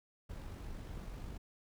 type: noise with amplitude modulation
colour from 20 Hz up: brown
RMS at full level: -44 dBFS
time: 0.29-1.38 s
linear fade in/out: 10 ms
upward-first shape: sine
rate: 48.5 Hz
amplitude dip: 30%
effects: none